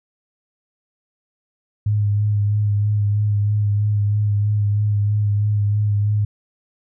sine tone with vibrato, 103.83 Hz, G#2, in tune, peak -15 dBFS, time 1.86-6.25 s, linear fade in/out 5 ms, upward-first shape sine, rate 3.1 Hz, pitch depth 24 cents each way, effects none

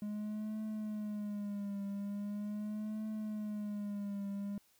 triangle tone with vibrato, 207.7 Hz, G#3, in tune, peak -35 dBFS, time 0.02-4.58 s, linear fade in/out 2 ms, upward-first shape triangle, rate 0.41 Hz, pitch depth 75 cents each way, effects white hiss -70 dBFS RMS until 4.79 s

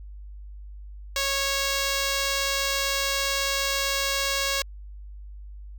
5% pulse tone, 551 Hz, C#5, 11 cents flat, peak -12 dBFS, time 1.16-4.62 s, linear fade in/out 2 ms, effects added 50 Hz sine -38 dBFS peak until 5.78 s

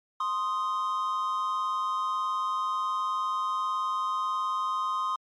triangle tone pair together, 1046.9 / 1245 Hz, C6 / D#6, +1 / +1 cents, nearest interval minor third, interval 300 cents, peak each -27 / -28 dBFS, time 0.2-5.16 s, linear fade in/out 5 ms, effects MP3 48 kbps

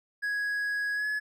triangle tone with pitch glide, 1664 to 1699.9 Hz, G#6 to G#6, +3 to +40 cents, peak -26 dBFS, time 0.22-1.2 s, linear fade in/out 20 ms, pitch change +37 cents, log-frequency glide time 0.94-1.06 s, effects none

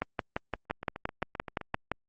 two click trains, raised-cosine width 0.5 ms, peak -14 / -23 dBFS, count 12 / 9, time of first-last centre 0.02-1.917 / 0.7-1.743 s, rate 5.8 / 7.67 Hz, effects Opus 24 kbps

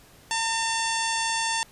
harmonic tone with a mistuned harmonic, 906 Hz, A#5, 50 cents flat, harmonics 1 / 2 / 3 / 4 / 5 / 6 / 7 / 8 / 9 / 10, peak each -28 / -31 / -33 / -34 / -35 / -36 / -36 / -37 / -38 / -38 dBFS, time 0.31-1.63 s, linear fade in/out 0 ms, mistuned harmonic 4, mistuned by -64 cents, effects pink hiss -53 dBFS RMS until 1.71 s + resampled to 32000 Hz

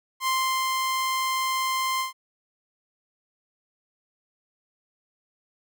sawtooth tone with ADSR envelope, 1046.5 Hz, C6, in tune, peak -18 dBFS, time 0.2-2.13 s, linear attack 71 ms, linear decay 390 ms, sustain -2 dB, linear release 130 ms, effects none

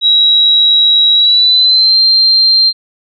sine tone with pitch glide, 3864 to 4165 Hz, B7 to C8, -39 to -9 cents, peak -5 dBFS, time 0.01-2.73 s, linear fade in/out 50 ms, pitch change +130 cents, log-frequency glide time 1.14-1.99 s, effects none

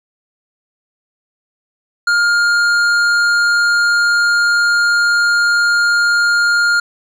triangle tone with hard clipping, 1411 Hz, F6, 17 cents sharp, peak -12 dBFS, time 2.07-6.8 s, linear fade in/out 5 ms, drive 13 dB, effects none

